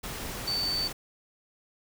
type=tone in noise; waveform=sine; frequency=4546 Hz; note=C#8; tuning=43 cents sharp; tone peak=-27 dBFS; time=0.47-0.88 s; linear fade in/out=10 ms; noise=pink; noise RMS=-37 dBFS; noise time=0.03-0.93 s; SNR=+7 dB; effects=none